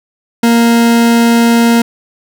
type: tone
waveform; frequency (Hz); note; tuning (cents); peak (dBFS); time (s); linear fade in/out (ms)
40% pulse; 233.1; A#3; 0; -5; 0.43-1.82; 5
effects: none